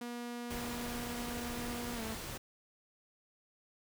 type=tone with pitch glide; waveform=sawtooth; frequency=240 to 221.4 Hz; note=B3 to A3; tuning=-49 to +11 cents; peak=-36 dBFS; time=0.01-2.15 s; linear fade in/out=5 ms; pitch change=-140 cents; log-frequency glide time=1.94-2.03 s
type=noise; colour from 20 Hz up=pink; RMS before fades=-43 dBFS; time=0.5-2.38 s; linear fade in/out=10 ms
effects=none